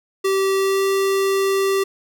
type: tone with pitch glide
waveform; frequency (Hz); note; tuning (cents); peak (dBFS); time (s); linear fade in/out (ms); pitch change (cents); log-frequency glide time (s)
square; 387.2 to 389.7; G4 to G4; -21 to -10; -17; 0.24-1.84; 10; +11; 0.56-0.84
effects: none